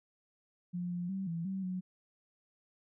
sine tone with pitch steps, 176.9 / 175.9 / 192.5 / 167.1 / 191.7 / 183.8 Hz, F3 / F3 / G3 / E3 / G3 / F#3, +23 / +13 / -31 / +24 / -38 / -11 cents, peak -34 dBFS, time 0.73-1.81 s, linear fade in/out 20 ms, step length 180 ms, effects none

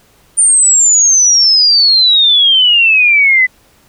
sine exponential sweep, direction down, 9140 to 1989 Hz, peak -5 dBFS, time 0.37-3.47 s, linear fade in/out 20 ms, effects pink hiss -49 dBFS RMS until 3.88 s

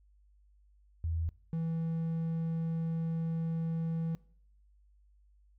sine / triangle tone pair in turn, 81.9 / 163.8 Hz, E2 / E3, -11 / -11 cents, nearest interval octave, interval 1200 cents, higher second, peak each -30 / -29 dBFS, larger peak second, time 1.04-1.29 / 1.53-4.15 s, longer second, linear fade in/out 0 ms, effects noise-tail reverb RT60 0.6 s tail -23 dB re dry + added 50 Hz sine -61 dBFS peak until 5.58 s

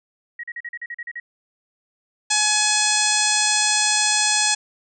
sine tone bursts, 1900 Hz, A#6, 33 cents sharp, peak -28 dBFS, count 10, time 0.39-1.2 s, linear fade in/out 5 ms, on 45 ms, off 40 ms
harmonic tone, 846 Hz, G#5, 32 cents sharp, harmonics 1 / 2 / 3 / 4 / 5 / 6 / 7 / 8 / 9 / 10, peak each -26 / -26 / -26 / -26 / -26 / -26 / -26 / -26 / -26 / -26 dBFS, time 2.3-4.55 s, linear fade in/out 10 ms
effects none

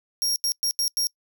sawtooth tone bursts at uneven times, 5588 Hz, F8, in tune, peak -19 dBFS, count 5, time 0.22-0.36 / 0.44-0.52 / 0.63-0.71 / 0.79-0.88 / 0.97-1.07 s, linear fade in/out 0 ms, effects noise-tail reverb RT60 0.1 s tail -26 dB re dry

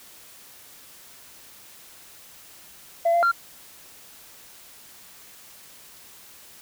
sine tone with pitch steps, 675 / 688 / 1381 Hz, E5 / F5 / F6, +41 / -26 / -20 cents, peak -15 dBFS, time 3.05-3.317 s, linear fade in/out 10 ms, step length 89 ms, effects tanh soft clip ceiling -15 dBFS + white hiss -48 dBFS RMS until 6.61 s

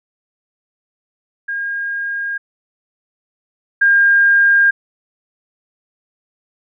sine tone pair in turn, 1621 / 1609.8 Hz, G#6 / G6, -42 / +46 cents, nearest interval unison, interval 12 cents, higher first, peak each -19 / -8 dBFS, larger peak second, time 1.48-2.38 / 3.81-4.71 s, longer neither, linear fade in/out 10 ms, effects none

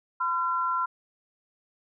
sine tone pair together, 1016.3 / 1365 Hz, B5 / F6, +49 / -40 cents, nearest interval perfect fourth, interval 511 cents, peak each -27 dBFS, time 0.2-0.86 s, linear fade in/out 10 ms, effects none

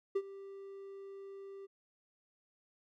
triangle tone with ADSR envelope, 392.8 Hz, G4, 4 cents sharp, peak -26 dBFS, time 0.15-1.67 s, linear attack 11 ms, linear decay 55 ms, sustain -18 dB, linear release 22 ms, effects none

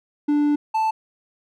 triangle tone pair in turn, 293.7 / 880.1 Hz, D4 / A5, 0 / 0 cents, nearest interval octave + perfect fifth, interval 1900 cents, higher second, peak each -14 / -16 dBFS, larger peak first, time 0.28-0.56 / 0.74-0.91 s, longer first, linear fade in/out 10 ms, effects none

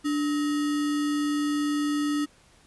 sine tone with sample-and-hold, 293.7 Hz, D4, in tune, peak -23 dBFS, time 0.04-2.26 s, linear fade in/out 20 ms, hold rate 1575 Hz, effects pink hiss -58 dBFS RMS until 2.66 s + resampled to 24000 Hz

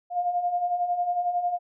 sine beating tone pair, 698.5 / 709.5 Hz, F5 / F5, 0 / +27 cents, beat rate 11 Hz, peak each -31 / -24 dBFS, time 0.1-1.59 s, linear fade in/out 50 ms, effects none

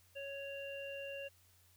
harmonic tone, 555 Hz, C#5, 2 cents sharp, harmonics 1 / 3 / 5, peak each -44 / -54 / -47 dBFS, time 0.15-1.29 s, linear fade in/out 20 ms, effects added 90 Hz sine -69 dBFS peak until 1.76 s + white hiss -69 dBFS RMS until 1.76 s

